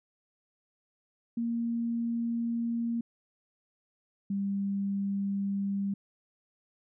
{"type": "tone pair in turn", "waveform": "sine", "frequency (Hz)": [233.1, 198.41], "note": ["A#3", "G3"], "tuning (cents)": [0, 21], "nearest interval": "minor third", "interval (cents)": 279, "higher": "first", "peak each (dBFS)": -28, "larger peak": "neither", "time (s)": [[1.37, 3.01], [4.3, 5.94]], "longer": "neither", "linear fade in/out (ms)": 5, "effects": []}